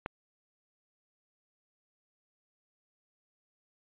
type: click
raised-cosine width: 0.5 ms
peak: -19 dBFS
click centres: 0.061 s
effects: resampled to 8000 Hz